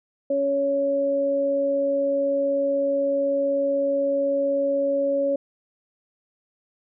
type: tone pair together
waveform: sine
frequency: 279 / 558 Hz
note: C#4 / C#5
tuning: +11 / +11 cents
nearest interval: octave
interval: 1200 cents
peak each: -28 / -20 dBFS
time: 0.3-5.36 s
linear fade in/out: 5 ms
effects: none